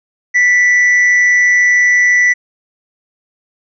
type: tone with amplitude modulation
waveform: triangle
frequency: 1969 Hz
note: B6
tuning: 6 cents flat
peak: -4 dBFS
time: 0.34-2.34 s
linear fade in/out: 20 ms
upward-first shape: sine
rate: 188 Hz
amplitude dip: 35%
effects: resampled to 16000 Hz